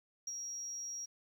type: tone with ADSR envelope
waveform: sine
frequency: 5660 Hz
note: F8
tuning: 22 cents sharp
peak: -35 dBFS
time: 0.27-1.06 s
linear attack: 5 ms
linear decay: 32 ms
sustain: -4 dB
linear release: 15 ms
effects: tanh soft clip ceiling -34 dBFS + 11-bit